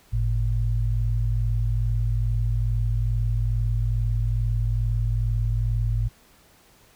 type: tone pair together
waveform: sine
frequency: 49.96 / 112.3 Hz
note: G1 / A2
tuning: +34 / +36 cents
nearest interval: octave + major second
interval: 1402 cents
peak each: -23 dBFS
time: 0.12-6.09 s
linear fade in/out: 20 ms
effects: pink hiss -56 dBFS RMS until 6.95 s